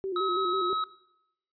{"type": "tone with vibrato", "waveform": "sine", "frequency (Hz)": 370, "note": "F#4", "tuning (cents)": 0, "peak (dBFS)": -29, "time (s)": [0.04, 0.73], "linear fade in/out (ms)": 0, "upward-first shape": "square", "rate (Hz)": 6.1, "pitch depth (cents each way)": 69}
{"type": "tone", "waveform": "square", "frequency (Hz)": 1281, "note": "E6", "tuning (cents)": -50, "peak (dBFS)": -28, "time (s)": [0.16, 0.84], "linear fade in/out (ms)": 2}
{"effects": ["noise-tail reverb RT60 0.8 s tail -18 dB re dry", "resampled to 11025 Hz"]}